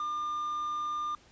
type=tone with quantisation; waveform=triangle; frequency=1200 Hz; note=D6; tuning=37 cents sharp; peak=-29 dBFS; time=0-1.15 s; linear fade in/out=2 ms; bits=9; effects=pink hiss -60 dBFS RMS until 1.31 s + resampled to 16000 Hz